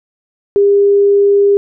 sine tone, 402.5 Hz, G4, 46 cents sharp, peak -6 dBFS, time 0.56-1.57 s, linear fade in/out 0 ms, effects none

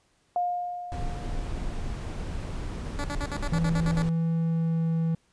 sine tone with exponential decay, 710 Hz, F5, 28 cents sharp, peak -22 dBFS, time 0.36-1.97 s, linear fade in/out 1 ms, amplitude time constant 350 ms
brown noise, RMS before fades -32 dBFS, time 0.92-4.09 s, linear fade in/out 0 ms
10% pulse tone bursts, 287.8 Hz, D4, 35 cents flat, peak -23 dBFS, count 10, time 2.99-4.021 s, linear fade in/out 0 ms, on 50 ms, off 59 ms
triangle tone with pitch glide, 164.81 to 163.77 Hz, E3 to E3, 0 to -11 cents, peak -21 dBFS, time 3.52-5.15 s, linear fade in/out 5 ms, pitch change -11 cents, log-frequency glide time 4.33-4.91 s
effects pink hiss -67 dBFS RMS until 5.32 s + resampled to 22050 Hz

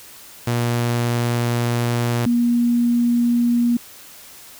sawtooth / sine tone pair in turn, 119.3 / 238.6 Hz, A#2 / A#3, +41 / +41 cents, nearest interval octave, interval 1200 cents, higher second, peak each -14 dBFS, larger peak neither, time 0.47-2.26 / 2.26-3.77 s, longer first, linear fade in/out 5 ms, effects white hiss -42 dBFS RMS until 4.59 s

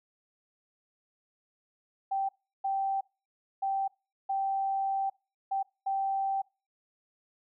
sine tone bursts at uneven times, 780 Hz, G5, 9 cents flat, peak -27 dBFS, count 6, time 2.11-2.29 / 2.64-3.01 / 3.62-3.88 / 4.29-5.1 / 5.51-5.63 / 5.86-6.42 s, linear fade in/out 10 ms, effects noise-tail reverb RT60 0.3 s tail -24 dB re dry

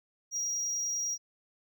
triangle tone, 5710 Hz, F8, 37 cents sharp, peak -29 dBFS, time 0.31-1.18 s, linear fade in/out 50 ms, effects none

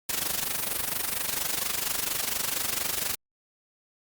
white noise with amplitude modulation, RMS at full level -26 dBFS, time 0.09-3.15 s, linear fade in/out 5 ms, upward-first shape sine, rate 24.3 Hz, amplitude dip 75%, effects Opus 48 kbps

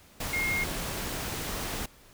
sine tone in noise, 2139 Hz, C7, 38 cents sharp, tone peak -27 dBFS, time 0.33-0.64 s, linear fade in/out 5 ms, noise pink, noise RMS -34 dBFS, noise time 0.2-1.86 s, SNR +4 dB, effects pink hiss -56 dBFS RMS until 2.13 s

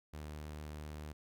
sawtooth tone, 75.6 Hz, D#2, 49 cents flat, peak -40 dBFS, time 0.13-1.13 s, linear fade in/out 10 ms, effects none

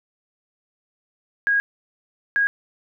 sine tone bursts at uneven times, 1640 Hz, G#6, 22 cents flat, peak -16 dBFS, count 2, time 1.47-1.6 / 2.36-2.47 s, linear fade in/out 0 ms, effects none

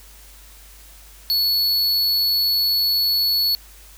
square tone, 4408 Hz, C#8, 11 cents flat, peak -17 dBFS, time 1.3-3.55 s, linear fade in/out 0 ms, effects added 50 Hz sine -45 dBFS peak until 3.97 s + white hiss -47 dBFS RMS until 3.97 s

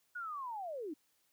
sine linear sweep, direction down, 1480 to 277.2 Hz, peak -39 dBFS, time 0.15-0.94 s, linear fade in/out 10 ms, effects white hiss -75 dBFS RMS until 1.32 s + high-pass 60 Hz 12 dB/octave

